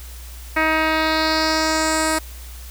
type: tone with low-pass filter sweep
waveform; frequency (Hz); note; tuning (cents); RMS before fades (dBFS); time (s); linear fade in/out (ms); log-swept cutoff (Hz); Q
10% pulse; 315.9; D#4; +26; -19; 0.56-2.19; 10; 2300 to 10000; 2.8
effects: added 60 Hz sine -34 dBFS peak until 2.7 s + white hiss -42 dBFS RMS until 2.7 s

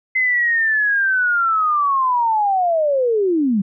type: linear sweep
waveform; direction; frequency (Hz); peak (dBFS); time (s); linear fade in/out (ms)
sine; down; 2063 to 185; -14; 0.15-3.62; 10
effects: none

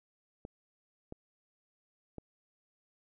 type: clicks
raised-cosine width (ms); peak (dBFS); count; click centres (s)
2; -29; 3; 0.451 / 1.124 / 2.183
effects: none

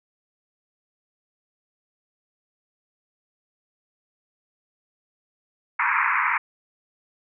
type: band-pass noise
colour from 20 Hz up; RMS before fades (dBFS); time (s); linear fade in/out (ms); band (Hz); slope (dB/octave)
pink; -22; 5.79-6.38; 5; 910 to 2400; 96
effects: none

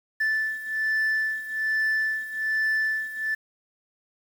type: beating tone pair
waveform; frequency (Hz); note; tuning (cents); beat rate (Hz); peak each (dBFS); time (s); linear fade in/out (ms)
sine; 1755 / 1756.2; A6 / A6; -5 / -4; 1.2; -23 / -26; 0.2-3.35; 10
effects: tanh soft clip ceiling -20 dBFS + 8-bit

